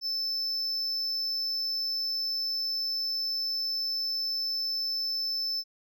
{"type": "tone", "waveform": "triangle", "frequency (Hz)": 5274, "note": "E8", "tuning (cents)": 0, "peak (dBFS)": -27, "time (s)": [0.01, 5.64], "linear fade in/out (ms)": 50, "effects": []}